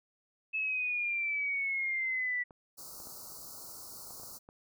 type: exponential sweep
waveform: sine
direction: down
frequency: 2607 to 1957 Hz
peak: -30 dBFS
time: 0.53-2.44 s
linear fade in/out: 20 ms
type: clicks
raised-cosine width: 1 ms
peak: -38 dBFS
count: 7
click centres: 2.508 / 3.002 / 3.071 / 4.107 / 4.198 / 4.234 / 4.489 s
type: band-stop noise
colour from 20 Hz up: white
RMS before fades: -47 dBFS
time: 2.77-4.39 s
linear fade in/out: 20 ms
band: 1400 to 4200 Hz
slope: 96 dB/octave
effects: none